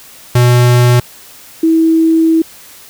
square / sine tone pair in turn, 122.4 / 324.4 Hz, B2 / E4, -15 / -28 cents, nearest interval octave + perfect fourth, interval 1687 cents, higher second, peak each -6 dBFS, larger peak neither, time 0.35-1 / 1.63-2.42 s, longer second, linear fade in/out 5 ms, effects white hiss -37 dBFS RMS until 2.89 s

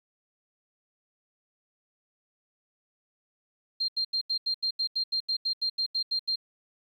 sine tone bursts, 4186 Hz, C8, in tune, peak -25 dBFS, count 16, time 3.8-6.359 s, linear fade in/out 10 ms, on 84 ms, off 81 ms, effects 10-bit

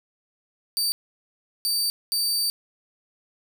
sawtooth tone bursts at uneven times, 4624 Hz, D8, 28 cents flat, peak -19 dBFS, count 3, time 0.77-0.92 / 1.65-1.9 / 2.12-2.5 s, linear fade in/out 0 ms, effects none

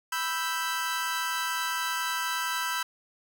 sawtooth chord, E minor, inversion second, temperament equal, 987.8 / 1318.5 / 1568 Hz, B5 / E6 / G6, 0 / 0 / 0 cents, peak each -29 dBFS, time 0.12-2.83 s, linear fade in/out 5 ms, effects none

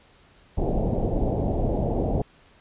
pink low-pass noise, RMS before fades -24 dBFS, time 0.57-2.22 s, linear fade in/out 5 ms, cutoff 760 Hz, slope 48 dB/octave, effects pink hiss -56 dBFS RMS until 2.6 s + resampled to 8000 Hz

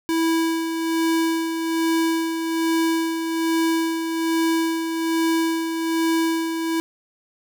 square tone with tremolo, 327.7 Hz, E4, 10 cents flat, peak -18 dBFS, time 0.09-6.8 s, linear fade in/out 0 ms, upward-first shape sine, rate 1.2 Hz, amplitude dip 50%, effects none

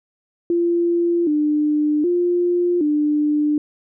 sine tone with pitch steps, 343.4 / 299.6 / 351.7 / 298.1 Hz, F4 / D4 / F4 / D4, -29 / +35 / +12 / +26 cents, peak -15 dBFS, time 0.5-3.58 s, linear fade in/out 2 ms, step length 770 ms, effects none

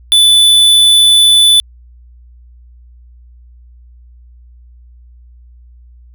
square tone, 3488 Hz, A7, 16 cents flat, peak -5 dBFS, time 0.12-1.6 s, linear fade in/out 0 ms, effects added 60 Hz sine -37 dBFS peak until 6.14 s

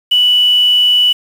sine tone with quantisation, 2960 Hz, F#7, in tune, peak -7 dBFS, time 0.11-1.13 s, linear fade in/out 10 ms, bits 5, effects none

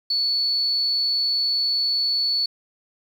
sine tone, 4435 Hz, C#8, in tune, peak -19 dBFS, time 0.1-2.46 s, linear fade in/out 5 ms, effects 8-bit

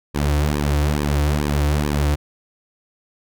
sawtooth tone with flanger, 73.42 Hz, D2, in tune, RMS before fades -19 dBFS, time 0.14-2.16 s, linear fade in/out 20 ms, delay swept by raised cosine 1.4 to 5 ms, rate 2.3 Hz, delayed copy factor -0.95, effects none

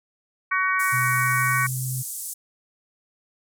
harmonic tone, 375.5 Hz, F#4, 26 cents sharp, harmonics 3 / 4 / 5 / 6, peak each -24 / -25 / -26 / -27 dBFS, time 0.51-1.67 s, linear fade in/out 10 ms
pink band-pass noise, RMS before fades -33 dBFS, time 0.79-2.34 s, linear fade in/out 10 ms, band 7800 to 13000 Hz, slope 24 dB/octave
sine tone with pitch glide, 126.5 to 129.16 Hz, B2 to C3, +42 to -22 cents, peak -26 dBFS, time 0.92-2.03 s, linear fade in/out 20 ms, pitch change +36 cents, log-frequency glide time 1.08-1.64 s
effects none

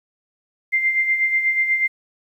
sine tone with tremolo, 2093 Hz, C7, in tune, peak -14 dBFS, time 0.72-1.88 s, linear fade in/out 20 ms, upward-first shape sine, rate 8.2 Hz, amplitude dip 55%, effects 9-bit

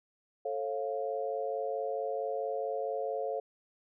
sine chord, A augmented, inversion none, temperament equal with one note detuned, 440 / 544.5 / 698.5 Hz, A4 / C#5 / E#5, 0 / -31 / 0 cents, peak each -36 / -35 / -37 dBFS, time 0.45-3.4 s, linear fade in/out 5 ms, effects none

